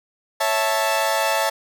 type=chord; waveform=sawtooth; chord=A major; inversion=first; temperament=equal; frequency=554.4 / 659.3 / 880 Hz; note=C#5 / E5 / A5; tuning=0 / 0 / 0 cents; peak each=-21 / -19 / -18 dBFS; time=0.4-1.5 s; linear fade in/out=10 ms; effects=none